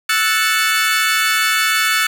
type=chord; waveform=30% pulse; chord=F# minor seventh; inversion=third; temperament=equal; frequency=1318.5 / 1480 / 1760 / 2217 Hz; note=E6 / F#6 / A6 / C#7; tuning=0 / 0 / 0 / 0 cents; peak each=-17 dBFS; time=0.09-2.07 s; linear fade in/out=5 ms; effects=none